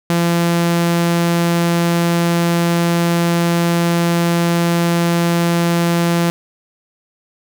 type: tone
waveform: sawtooth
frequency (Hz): 170.6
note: F3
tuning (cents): -40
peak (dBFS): -9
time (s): 0.1-6.3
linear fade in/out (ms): 0
effects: none